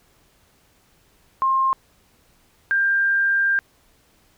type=tone pair in turn; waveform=sine; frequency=1063 / 1592.7 Hz; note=C6 / G6; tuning=+27 / +27 cents; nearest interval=perfect fifth; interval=700 cents; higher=second; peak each=-16 dBFS; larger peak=neither; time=1.42-1.73 / 2.71-3.59 s; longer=second; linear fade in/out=0 ms; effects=pink hiss -59 dBFS RMS until 4.37 s